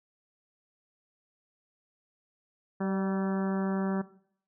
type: harmonic tone with a mistuned harmonic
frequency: 192.4 Hz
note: G3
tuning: 32 cents flat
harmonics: 1 / 2 / 3 / 4 / 5 / 6 / 7 / 8 / 9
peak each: -29 / -35 / -39 / -41 / -43 / -45 / -46 / -47 / -48 dBFS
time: 2.8-4.02 s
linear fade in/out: 10 ms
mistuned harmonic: 3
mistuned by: +28 cents
effects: noise-tail reverb RT60 0.6 s tail -17 dB re dry